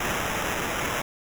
white noise with sample-and-hold, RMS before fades -28 dBFS, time 0-1.02 s, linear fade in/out 5 ms, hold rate 4410 Hz, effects none

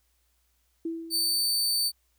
sine tone with exponential decay, 329.6 Hz, E4, in tune, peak -27 dBFS, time 0.85-1.64 s, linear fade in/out 5 ms, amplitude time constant 170 ms
sawtooth tone, 4561 Hz, C#8, 49 cents sharp, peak -21 dBFS, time 1.1-1.92 s, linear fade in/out 50 ms
effects added 60 Hz sine -70 dBFS peak until 2.18 s + white hiss -72 dBFS RMS until 2.18 s

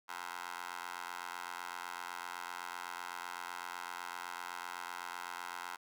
15% pulse tone with high-pass filter, 87.9 Hz, F2, 12 cents sharp, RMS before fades -44 dBFS, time 0.08-5.77 s, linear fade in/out 20 ms, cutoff 1100 Hz, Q 2.8, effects none

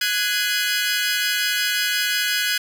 20% pulse chord, Ab dominant seventh, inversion third, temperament equal with one note detuned, 1480 / 1661.2 / 2046 / 2489 Hz, Gb6 / Ab6 / C7 / Eb7, 0 / 0 / -39 / 0 cents, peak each -19 / -19 / -23 / -23 dBFS, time 0.01-2.58 s, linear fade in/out 5 ms, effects none

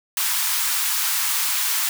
white high-pass noise, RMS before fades -22 dBFS, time 0.17-1.89 s, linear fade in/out 2 ms, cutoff 860 Hz, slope 48 dB/octave, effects none

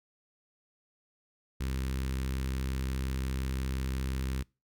sawtooth tone with notch filter, 65.7 Hz, C2, 8 cents sharp, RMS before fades -33 dBFS, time 1.6-4.43 s, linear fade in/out 10 ms, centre 690 Hz, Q 0.73, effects noise-tail reverb RT60 0.3 s tail -26 dB re dry

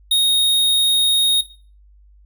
square tone, 3729 Hz, A#7, in tune, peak -13 dBFS, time 0.11-1.41 s, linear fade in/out 5 ms, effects noise-tail reverb RT60 0.4 s tail -17 dB re dry + added 50 Hz sine -46 dBFS peak until 2.25 s

